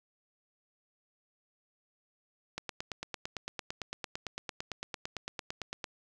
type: click train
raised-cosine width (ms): 0.2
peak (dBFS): -19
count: 30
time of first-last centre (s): 2.58-5.842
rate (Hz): 8.89
effects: none